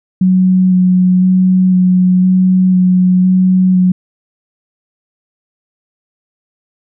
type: tone with vibrato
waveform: sine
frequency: 184.1 Hz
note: F#3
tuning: 8 cents flat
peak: -6 dBFS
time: 0.21-3.92 s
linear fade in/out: 5 ms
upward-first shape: square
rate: 0.99 Hz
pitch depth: 11 cents each way
effects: none